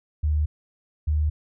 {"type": "tone pair in turn", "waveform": "sine", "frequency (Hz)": [75.6, 75.9], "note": ["D#2", "D#2"], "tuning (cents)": [-49, -42], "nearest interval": "unison", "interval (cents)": 7, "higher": "second", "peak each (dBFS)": -19, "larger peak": "neither", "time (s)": [[0.23, 0.46], [1.07, 1.3]], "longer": "neither", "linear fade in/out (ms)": 10, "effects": []}